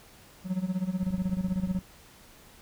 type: tone with tremolo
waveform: triangle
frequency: 185 Hz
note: F#3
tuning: in tune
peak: -22 dBFS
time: 0.44-1.82 s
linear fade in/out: 50 ms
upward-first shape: sine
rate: 16 Hz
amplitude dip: 85%
type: click train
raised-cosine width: 5 ms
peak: -27 dBFS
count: 21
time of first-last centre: 1.03-1.788 s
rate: 26.4 Hz
effects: pink hiss -54 dBFS RMS until 2.61 s